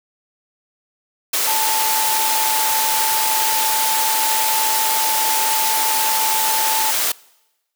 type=tone in noise; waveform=sine; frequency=880 Hz; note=A5; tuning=in tune; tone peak=-20 dBFS; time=1.47-6.91 s; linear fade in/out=5 ms; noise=white; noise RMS=-19 dBFS; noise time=1.33-7.12 s; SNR=-4 dB; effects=noise-tail reverb RT60 1.0 s tail -24 dB re dry + high-pass 400 Hz 12 dB/octave